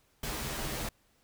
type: noise with comb filter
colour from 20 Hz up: pink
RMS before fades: -36 dBFS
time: 0.23-0.89 s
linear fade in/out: 5 ms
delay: 11 ms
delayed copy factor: -0.65
effects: pink hiss -69 dBFS RMS until 1.23 s